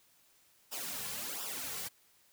white noise with flanger, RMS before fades -40 dBFS, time 0.71-1.89 s, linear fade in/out 20 ms, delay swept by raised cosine 0.46 to 3.26 ms, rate 1.4 Hz, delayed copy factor -0.75, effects white hiss -67 dBFS RMS until 2.32 s

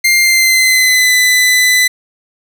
sawtooth tone with pitch glide, 2100 to 2002 Hz, C7 to B6, +6 to +23 cents, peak -4 dBFS, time 0.04-1.88 s, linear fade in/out 10 ms, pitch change -83 cents, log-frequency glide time 0.23-1.13 s, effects none

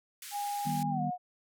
white band-pass noise, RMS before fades -45 dBFS, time 0.22-0.83 s, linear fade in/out 2 ms, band 1500 to 14000 Hz, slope 24 dB/octave
sine tone with pitch glide, 816 to 722.8 Hz, G#5 to F#5, -31 to -41 cents, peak -32 dBFS, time 0.31-1.18 s, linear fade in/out 50 ms, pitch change -210 cents, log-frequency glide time 0.9-1.01 s
sine chord, Eb augmented, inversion none, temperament equal with one note detuned, 155.56 / 196 / 243.4 Hz, Eb3 / G3 / B3, 0 / 0 / -25 cents, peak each -34 / -37 / -36 dBFS, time 0.65-1.11 s, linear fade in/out 20 ms
effects none

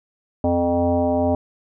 sine tone with frequency modulation, 433.9 Hz, A4, 24 cents flat, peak -16 dBFS, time 0.44-1.35 s, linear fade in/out 2 ms, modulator 174 Hz, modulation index 1.9, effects none

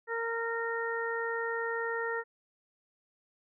harmonic tone, 460.8 Hz, A#4, 20 cents flat, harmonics 1 / 2 / 3 / 4, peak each -34 / -39 / -38 / -36 dBFS, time 0.07-2.24 s, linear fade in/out 50 ms, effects none

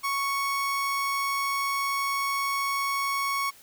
30% pulse tone, 1108.7 Hz, C#6, in tune, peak -23 dBFS, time 0.03-3.51 s, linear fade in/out 20 ms, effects white hiss -53 dBFS RMS until 3.62 s

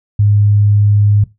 sine tone, 103.2 Hz, G#2, 10 cents flat, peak -7 dBFS, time 0.19-1.24 s, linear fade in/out 5 ms, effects noise-tail reverb RT60 0.2 s tail -17 dB re dry

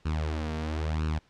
sawtooth tone with flanger, 77.78 Hz, D#2, in tune, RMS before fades -30 dBFS, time 0.05-1.19 s, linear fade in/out 10 ms, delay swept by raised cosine 0.72 to 4.42 ms, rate 1 Hz, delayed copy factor +0.75, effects pink hiss -64 dBFS RMS until 1.29 s + low-pass 5000 Hz 12 dB/octave

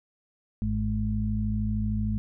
harmonic tone, 53.1 Hz, G#1, 39 cents sharp, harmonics 1 / 2 / 4, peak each -29 / -29 / -29 dBFS, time 0.62-2.18 s, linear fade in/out 0 ms, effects none

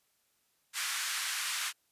pink band-pass noise, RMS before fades -35 dBFS, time 0.73-1.73 s, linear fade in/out 50 ms, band 1300 to 12000 Hz, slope 24 dB/octave, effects white hiss -74 dBFS RMS until 1.91 s + resampled to 32000 Hz

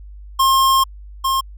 square tone pair in turn, 1068 / 1068 Hz, C6 / C6, +35 / +35 cents, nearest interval unison, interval 0 cents, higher neither, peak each -12 / -16 dBFS, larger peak first, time 0.39-0.84 / 1.24-1.41 s, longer first, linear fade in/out 10 ms, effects added 50 Hz sine -34 dBFS peak until 1.57 s

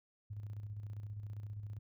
sine tone with tremolo, 103.83 Hz, G#2, in tune, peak -40 dBFS, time 0.3-1.79 s, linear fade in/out 10 ms, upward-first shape square, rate 15 Hz, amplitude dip 45%, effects none

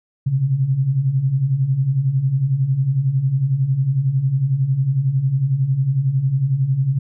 sine beating tone pair, 126.3 / 137.3 Hz, B2 / C#3, +39 / -16 cents, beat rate 11 Hz, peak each -22 / -16 dBFS, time 0.26-6.99 s, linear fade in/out 10 ms, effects none

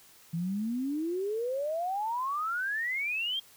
sine exponential sweep, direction up, 161.8 to 3261 Hz, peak -29 dBFS, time 0.33-3.4 s, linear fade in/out 10 ms, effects white hiss -57 dBFS RMS until 3.56 s

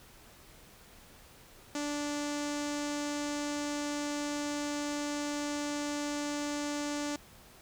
sawtooth tone with low-pass filter, 292.2 Hz, D4, 9 cents flat, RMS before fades -35 dBFS, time 1.75-7.16 s, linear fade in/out 2 ms, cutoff 7000 Hz, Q 2.7, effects pink hiss -56 dBFS RMS until 7.61 s

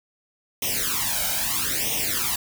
white noise with flanger, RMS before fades -25 dBFS, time 0.62-2.36 s, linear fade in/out 5 ms, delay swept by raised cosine 0.33 to 1.33 ms, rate 0.77 Hz, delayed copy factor +0.95, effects none

